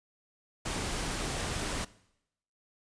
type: noise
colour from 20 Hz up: pink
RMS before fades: -34 dBFS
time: 0.65-1.85 s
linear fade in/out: 10 ms
effects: noise-tail reverb RT60 0.8 s tail -20 dB re dry + resampled to 22050 Hz